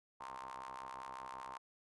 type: ring-modulated tone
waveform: sawtooth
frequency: 65.41 Hz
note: C2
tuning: in tune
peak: -39 dBFS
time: 0.2-1.58 s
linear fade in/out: 10 ms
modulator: 985 Hz
effects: resampled to 24000 Hz